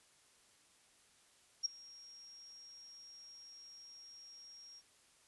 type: tone with ADSR envelope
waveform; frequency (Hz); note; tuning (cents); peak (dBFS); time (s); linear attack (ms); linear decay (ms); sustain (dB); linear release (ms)
sine; 5588; F8; 0; -29; 1.63-4.82; 25; 9; -24; 43
effects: white hiss -68 dBFS RMS until 5.27 s + resampled to 24000 Hz